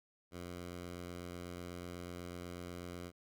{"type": "tone", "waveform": "10% pulse", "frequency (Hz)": 88.1, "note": "F2", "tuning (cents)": 16, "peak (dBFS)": -36, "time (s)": [0.31, 3.12], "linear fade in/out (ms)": 50, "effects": []}